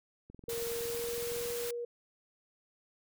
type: click train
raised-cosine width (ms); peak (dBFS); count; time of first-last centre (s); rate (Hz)
3; -38; 27; 0.3-1.504; 21.6
type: tone with pitch glide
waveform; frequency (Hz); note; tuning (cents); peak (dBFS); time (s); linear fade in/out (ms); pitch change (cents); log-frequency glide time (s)
sine; 466.2 to 476.3; A#4 to A#4; 0 to +37; -35; 0.48-1.85; 5; +37; 0.64-1.47
type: noise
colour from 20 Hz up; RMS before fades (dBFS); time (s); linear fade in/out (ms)
white; -41; 0.49-1.71; 5
effects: none